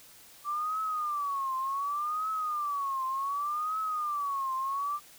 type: tone with vibrato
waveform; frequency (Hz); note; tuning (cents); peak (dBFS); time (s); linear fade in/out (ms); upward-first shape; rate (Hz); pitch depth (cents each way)
sine; 1163; D6; -17; -29; 0.44-5; 50; triangle; 0.67; 190
effects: white hiss -54 dBFS RMS until 5.18 s